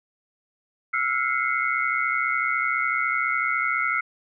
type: tone cluster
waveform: sine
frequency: 1328 / 1422 / 2058 / 2188 Hz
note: E6 / F6 / C7 / C#7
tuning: +12 / +31 / -29 / -23 cents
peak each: -27 dBFS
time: 0.93-4.01 s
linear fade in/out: 10 ms
effects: none